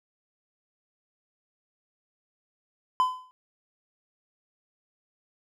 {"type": "tone with exponential decay", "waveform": "triangle", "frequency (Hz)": 1015, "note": "B5", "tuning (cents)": 47, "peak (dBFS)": -15, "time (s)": [3, 3.31], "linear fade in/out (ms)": 0, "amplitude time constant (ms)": 66, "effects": []}